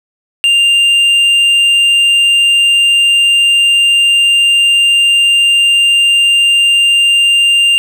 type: tone with hard clipping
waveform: triangle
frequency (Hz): 2794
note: F7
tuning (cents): 0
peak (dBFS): -7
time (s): 0.44-7.78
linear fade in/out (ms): 0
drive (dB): 7
effects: none